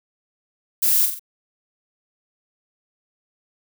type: noise with echo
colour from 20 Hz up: violet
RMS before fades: -18 dBFS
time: 0.82-1.06 s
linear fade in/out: 10 ms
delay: 45 ms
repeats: 3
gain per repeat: -6 dB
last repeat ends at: 1.195 s
effects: none